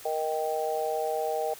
harmonic tone, 156.5 Hz, D#3, 10 cents sharp, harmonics 3 / 4 / 5, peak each -31 / -31 / -31 dBFS, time 0.05-1.54 s, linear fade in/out 5 ms, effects white hiss -47 dBFS RMS until 1.59 s

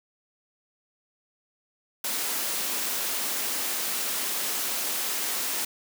white high-pass noise, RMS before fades -29 dBFS, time 2.04-5.65 s, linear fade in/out 5 ms, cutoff 200 Hz, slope 24 dB/octave, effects none

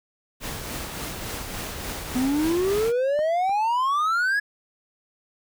pink noise with tremolo, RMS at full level -31 dBFS, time 0.4-2.93 s, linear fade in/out 50 ms, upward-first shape triangle, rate 3.5 Hz, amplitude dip 40%
triangle exponential sweep, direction up, 245.2 to 1702 Hz, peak -18 dBFS, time 2.15-4.4 s, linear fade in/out 10 ms
clicks, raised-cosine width 1 ms, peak -24 / -28 dBFS, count 2, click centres 3.191 / 3.495 s
effects none

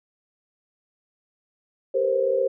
sine tone cluster, 392.1 / 465.8 / 493 / 529 Hz, G4 / A#4 / B4 / C5, 0 / -1 / -3 / +19 cents, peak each -27 / -27 / -30 / -21 dBFS, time 1.94-2.48 s, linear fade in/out 10 ms, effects none

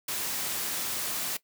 white noise, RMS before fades -32 dBFS, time 0.08-1.37 s, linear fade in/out 5 ms, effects noise-tail reverb RT60 0.1 s tail -18 dB re dry + high-pass 100 Hz 12 dB/octave

